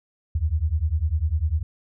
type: beating tone pair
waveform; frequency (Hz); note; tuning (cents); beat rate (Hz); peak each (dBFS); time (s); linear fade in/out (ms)
sine; 73.42 / 83.42; D2 / E2; 0 / +21; 10; -23 / -23; 0.35-1.63; 5
effects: none